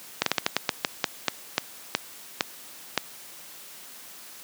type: slowing click train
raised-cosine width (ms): 0.2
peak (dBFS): -3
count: 14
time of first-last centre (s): 0.22-2.977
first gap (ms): 43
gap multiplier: 1.24
effects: white hiss -45 dBFS RMS until 4.43 s + high-pass 150 Hz 12 dB/octave